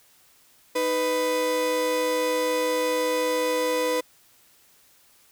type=tone pair together; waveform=35% pulse; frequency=311.1 / 497.1 Hz; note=D#4 / B4; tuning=0 / +11 cents; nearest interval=minor sixth; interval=811 cents; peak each=-29 / -21 dBFS; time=0.75-4.01 s; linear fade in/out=10 ms; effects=white hiss -58 dBFS RMS until 5.31 s